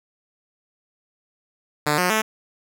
5% pulse tone with pitch steps, 149 / 180.29 / 218.1 Hz, D3 / F#3 / A3, +25 / -45 / -15 cents, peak -7 dBFS, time 1.86-2.22 s, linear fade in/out 10 ms, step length 120 ms, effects none

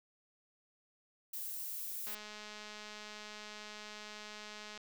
violet noise, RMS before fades -42 dBFS, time 1.33-2.15 s, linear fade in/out 5 ms
click train, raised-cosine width 0.2 ms, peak -31 dBFS, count 572, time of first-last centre 2.07-4.776 s, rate 211 Hz
effects none

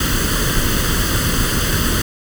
pink noise with comb filter, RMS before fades -17 dBFS, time 0-2.02 s, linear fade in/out 5 ms, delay 0.64 ms, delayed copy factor +0.75, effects none

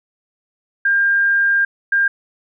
sine tone pair in turn, 1602 / 1602 Hz, G6 / G6, +37 / +37 cents, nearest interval unison, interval 0 cents, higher neither, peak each -12 dBFS, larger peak neither, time 0.85-1.65 / 1.92-2.08 s, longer first, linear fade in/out 5 ms, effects none

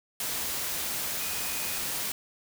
sine tone in noise, 2489 Hz, D#7, in tune, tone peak -42 dBFS, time 1.2-1.78 s, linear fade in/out 2 ms, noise white, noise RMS -32 dBFS, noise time 0.2-2.12 s, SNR -13 dB, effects none

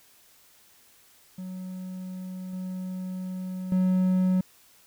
triangle tone with level steps, 185 Hz, F#3, in tune, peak -32 / -29 / -18 dBFS, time 1.38-4.41 s, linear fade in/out 5 ms, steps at 2.53 / 3.72 s, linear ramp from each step 2 ms, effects white hiss -58 dBFS RMS until 4.86 s

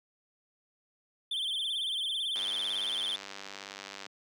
triangle tone with vibrato, 3322 Hz, G#7, in tune, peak -29 dBFS, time 1.31-3.16 s, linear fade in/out 5 ms, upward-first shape sine, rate 18 Hz, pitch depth 130 cents each way
click train, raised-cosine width 0.2 ms, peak -24 dBFS, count 169, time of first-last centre 2.36-4.064 s, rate 98.6 Hz
effects high-pass 200 Hz 12 dB/octave

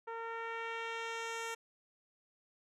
10% pulse tone with low-pass filter sweep, 457.3 Hz, A#4, 33 cents flat, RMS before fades -41 dBFS, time 0.07-1.55 s, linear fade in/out 10 ms, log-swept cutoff 1100 to 9600 Hz, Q 1, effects none

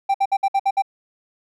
triangle tone bursts, 785 Hz, G5, 2 cents sharp, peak -13 dBFS, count 7, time 0.09-0.822 s, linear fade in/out 10 ms, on 54 ms, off 59 ms, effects none

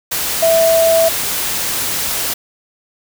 sine tone in noise, 658 Hz, E5, 3 cents flat, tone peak -9 dBFS, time 0.42-1.09 s, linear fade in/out 10 ms, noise white, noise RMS -19 dBFS, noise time 0.11-2.34 s, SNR +7 dB, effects none

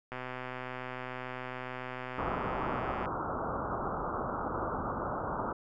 click train, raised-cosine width 0.5 ms, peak -24 dBFS, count 374, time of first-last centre 0.12-3.057 s, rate 127 Hz
white low-pass noise, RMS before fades -35 dBFS, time 2.18-5.53 s, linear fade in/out 5 ms, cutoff 1400 Hz, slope 96 dB/octave
effects none

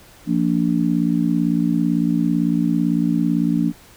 harmonic tone, 57.9 Hz, A#1, 11 cents flat, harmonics 3 / 4 / 5, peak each -20 / -20 / -20 dBFS, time 0.26-3.73 s, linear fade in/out 50 ms, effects pink hiss -47 dBFS RMS until 3.96 s

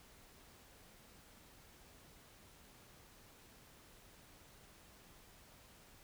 silence, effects pink hiss -62 dBFS RMS until 6.03 s

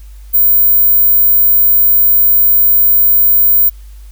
sine tone, 15200 Hz, A#9, 33 cents sharp, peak -5 dBFS, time 0.33-3.7 s, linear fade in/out 20 ms, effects added 50 Hz sine -30 dBFS peak until 4.11 s + white hiss -49 dBFS RMS until 4.11 s

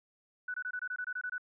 sine tone bursts, 1487 Hz, F#6, 8 cents sharp, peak -34 dBFS, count 11, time 0.48-1.381 s, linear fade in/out 5 ms, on 61 ms, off 23 ms, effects none

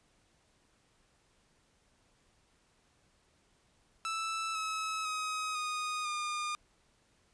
sawtooth tone with pitch steps, 1318.5 / 1291.4 / 1264.8 / 1238.8 / 1213.3 Hz, E6 / E6 / D#6 / D#6 / D#6, 0 / -36 / +28 / -8 / -44 cents, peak -30 dBFS, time 4.05-6.55 s, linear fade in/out 0 ms, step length 500 ms, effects pink hiss -70 dBFS RMS until 7.33 s + resampled to 22050 Hz

